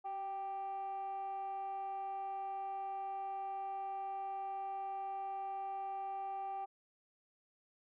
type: tone with frequency modulation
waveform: sine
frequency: 783 Hz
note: G5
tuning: 2 cents flat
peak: -37 dBFS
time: 0.04-6.66 s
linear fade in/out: 20 ms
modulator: 400 Hz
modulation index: 0.34
effects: tanh soft clip ceiling -36 dBFS